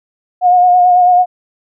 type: tone with vibrato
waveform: sine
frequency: 720 Hz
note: F#5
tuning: 47 cents flat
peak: -5 dBFS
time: 0.41-1.26 s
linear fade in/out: 50 ms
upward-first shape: sine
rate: 9.1 Hz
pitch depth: 26 cents each way
effects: none